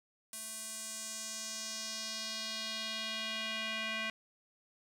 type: tone with band-pass filter sweep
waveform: square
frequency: 220.3 Hz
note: A3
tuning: 2 cents sharp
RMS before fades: -40 dBFS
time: 0.33-4.1 s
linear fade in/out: 2 ms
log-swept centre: 9800 to 2400 Hz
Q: 2
effects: none